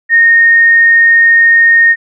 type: tone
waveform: sine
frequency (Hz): 1847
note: A#6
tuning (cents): -16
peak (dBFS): -3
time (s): 0.09-1.96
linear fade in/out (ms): 50
effects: none